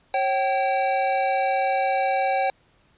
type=tone pair together; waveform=square; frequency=544.5 / 770 Hz; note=C#5 / G5; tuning=-31 / -31 cents; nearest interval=tritone; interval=600 cents; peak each=-26 / -22 dBFS; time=0.14-2.5 s; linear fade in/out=2 ms; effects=pink hiss -61 dBFS RMS until 2.97 s + resampled to 8000 Hz